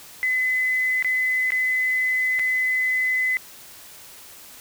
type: tone with dropouts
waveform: sine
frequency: 2022 Hz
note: B6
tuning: 40 cents sharp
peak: -19 dBFS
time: 0.23-3.37 s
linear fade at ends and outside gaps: 0 ms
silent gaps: 1.025-1.046 / 1.505-1.52 / 2.391-2.395 s
effects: white hiss -44 dBFS RMS until 4.6 s